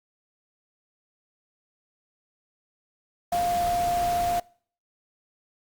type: tone in noise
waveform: sine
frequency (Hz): 700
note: F5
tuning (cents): +4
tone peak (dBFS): -22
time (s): 3.32-4.4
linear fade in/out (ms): 5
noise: pink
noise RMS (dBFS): -35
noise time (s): 3.32-4.4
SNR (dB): +10
effects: noise-tail reverb RT60 0.5 s tail -24 dB re dry + Opus 48 kbps